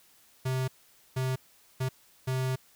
square tone bursts at uneven times, 130 Hz, C3, 11 cents flat, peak -28 dBFS, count 4, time 0.45-0.68 / 1.16-1.36 / 1.8-1.89 / 2.27-2.56 s, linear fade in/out 10 ms, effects white hiss -61 dBFS RMS until 2.75 s

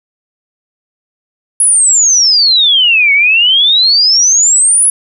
sine exponential two-way sweep, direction down then up, 10548 to 2195 to 10548 Hz, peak -5 dBFS, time 1.6-4.9 s, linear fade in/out 2 ms, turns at 3.13 s, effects none

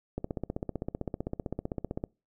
click train, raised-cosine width 2 ms, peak -19 dBFS, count 30, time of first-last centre 0.18-2.039 s, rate 15.6 Hz, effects noise-tail reverb RT60 0.3 s tail -26 dB re dry

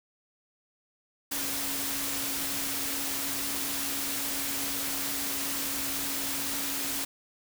sine tone in noise, 277.2 Hz, C#4, in tune, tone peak -41 dBFS, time 1.31-7.05 s, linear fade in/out 10 ms, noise white, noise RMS -32 dBFS, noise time 1.31-7.05 s, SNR -12 dB, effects none

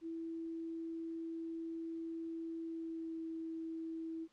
sine tone with pitch glide, 328.8 to 325.4 Hz, E4 to E4, -4 to -22 cents, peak -40 dBFS, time 0.01-4.28 s, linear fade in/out 50 ms, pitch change -18 cents, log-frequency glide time 2.64-3.21 s, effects pink hiss -73 dBFS RMS until 4.32 s + low-pass 6000 Hz 12 dB/octave

